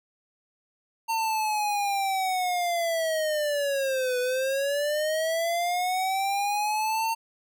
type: linear two-way sweep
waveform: square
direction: down then up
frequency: 911 to 493.9 to 911 Hz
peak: -25 dBFS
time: 1.08-7.15 s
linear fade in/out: 20 ms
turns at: 4.19 s
effects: none